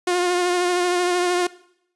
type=tone with vibrato; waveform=sawtooth; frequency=356.3 Hz; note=F4; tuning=35 cents sharp; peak=-14 dBFS; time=0.07-1.47 s; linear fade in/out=5 ms; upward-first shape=triangle; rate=13 Hz; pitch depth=32 cents each way; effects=noise-tail reverb RT60 0.7 s tail -19 dB re dry + resampled to 24000 Hz